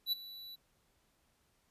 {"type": "tone with ADSR envelope", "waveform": "square", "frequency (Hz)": 3951, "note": "B7", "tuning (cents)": 0, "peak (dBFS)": -29, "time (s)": [0.06, 0.56], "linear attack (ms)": 63, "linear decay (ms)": 15, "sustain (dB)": -18, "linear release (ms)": 16, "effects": ["pink hiss -74 dBFS RMS until 1.7 s", "resampled to 32000 Hz"]}